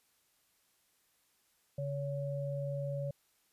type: tone pair together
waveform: sine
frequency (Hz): 140.7 / 563.2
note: C#3 / C#5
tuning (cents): +26 / +27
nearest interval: 2 octaves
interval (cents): 2401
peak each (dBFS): -36 / -38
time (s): 1.78-3.11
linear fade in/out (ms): 5
effects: white hiss -73 dBFS RMS until 3.52 s + resampled to 32000 Hz